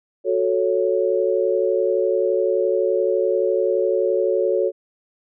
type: chord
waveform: sine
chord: F# minor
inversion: none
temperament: equal with one note detuned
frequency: 368.3 / 440 / 554.4 Hz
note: F#4 / A4 / C#5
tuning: -8 / 0 / 0 cents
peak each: -21 dBFS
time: 0.24-4.72 s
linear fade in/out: 50 ms
effects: none